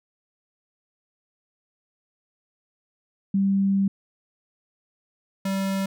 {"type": "tone pair in turn", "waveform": ["sine", "square"], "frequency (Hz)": [196, 193.86], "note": ["G3", "G3"], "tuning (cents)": [0, -19], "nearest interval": "unison", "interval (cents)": 19, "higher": "first", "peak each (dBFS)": [-18, -24], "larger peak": "first", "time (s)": [[3.34, 3.88], [5.45, 5.86]], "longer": "first", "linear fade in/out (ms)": 5, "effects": []}